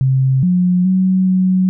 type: tone with pitch steps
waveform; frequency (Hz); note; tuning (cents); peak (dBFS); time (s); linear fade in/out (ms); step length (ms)
sine; 132.3 / 180.1 / 187.1 / 185.8; C3 / F#3 / F#3 / F#3; +20 / -46 / +20 / +7; -10; 0.01-1.69; 0; 420
effects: none